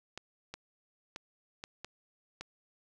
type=clicks; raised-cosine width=0.2 ms; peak=-24 dBFS; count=6; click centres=0.176 / 0.54 / 1.161 / 1.639 / 1.846 / 2.41 s; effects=none